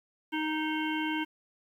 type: harmonic tone with a mistuned harmonic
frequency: 311.1 Hz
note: D#4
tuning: in tune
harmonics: 1 / 3 / 5 / 7 / 9 / 10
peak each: -31 / -36 / -38 / -39 / -41 / -41 dBFS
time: 0.32-1.25 s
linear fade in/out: 20 ms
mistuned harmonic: 9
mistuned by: -25 cents
effects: 10-bit